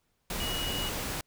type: tone in noise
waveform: sine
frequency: 2908 Hz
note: F#7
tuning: 31 cents flat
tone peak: -34 dBFS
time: 0.4-0.89 s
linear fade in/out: 2 ms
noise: pink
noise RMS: -34 dBFS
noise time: 0.3-1.21 s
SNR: -3 dB
effects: pink hiss -75 dBFS RMS until 1.26 s